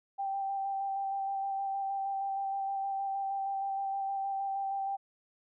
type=tone with vibrato; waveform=sine; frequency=784 Hz; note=G5; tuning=in tune; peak=-31 dBFS; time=0.18-4.97 s; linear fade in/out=20 ms; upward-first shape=square; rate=6.4 Hz; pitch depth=12 cents each way; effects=none